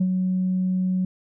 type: tone with ADSR envelope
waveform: sine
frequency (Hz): 185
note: F#3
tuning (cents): 0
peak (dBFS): -15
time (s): 0-1.05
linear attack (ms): 11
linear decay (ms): 57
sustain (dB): -4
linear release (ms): 4
effects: tanh soft clip ceiling -15 dBFS